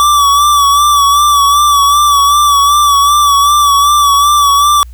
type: tone with vibrato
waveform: square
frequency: 1152 Hz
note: D6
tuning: 34 cents flat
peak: -6 dBFS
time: 0-4.83 s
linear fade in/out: 0 ms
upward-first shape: sine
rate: 2.6 Hz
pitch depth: 45 cents each way
effects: added 60 Hz sine -27 dBFS peak until 4.93 s + white hiss -51 dBFS RMS until 4.93 s